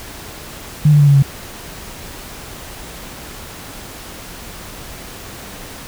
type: tone with pitch steps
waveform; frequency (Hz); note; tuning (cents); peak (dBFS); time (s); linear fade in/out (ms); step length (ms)
sine; 150.4 / 147.3 / 144.27 / 141.3 / 138.4; D3 / D3 / D3 / C#3 / C#3; +42 / +6 / -30 / +34 / -2; -6; 0.85-1.225; 5; 75
effects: pink hiss -33 dBFS RMS until 5.87 s